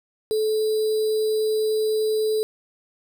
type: tone with sample-and-hold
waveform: sine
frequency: 433.6 Hz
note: A4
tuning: 25 cents flat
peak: -19 dBFS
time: 0.31-2.43 s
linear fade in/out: 0 ms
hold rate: 4410 Hz
effects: none